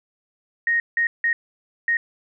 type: tone bursts at uneven times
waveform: sine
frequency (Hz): 1864.7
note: A#6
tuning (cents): 0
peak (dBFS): -17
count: 4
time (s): 0.67-0.8 / 0.97-1.07 / 1.24-1.33 / 1.88-1.97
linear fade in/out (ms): 2
effects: none